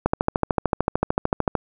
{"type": "click train", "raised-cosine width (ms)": 1, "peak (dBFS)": -4, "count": 21, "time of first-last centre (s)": [0.06, 1.553], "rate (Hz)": 13.4, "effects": []}